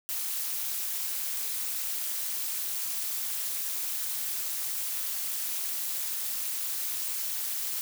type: noise with amplitude modulation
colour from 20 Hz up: blue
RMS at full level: -29 dBFS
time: 0.09-7.81 s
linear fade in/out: 0 ms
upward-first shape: sine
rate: 242 Hz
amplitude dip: 75%
effects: none